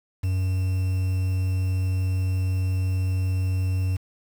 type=tone with quantisation; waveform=triangle; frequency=93.2 Hz; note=F#2; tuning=13 cents sharp; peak=-19 dBFS; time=0.23-3.97 s; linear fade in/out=10 ms; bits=7; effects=none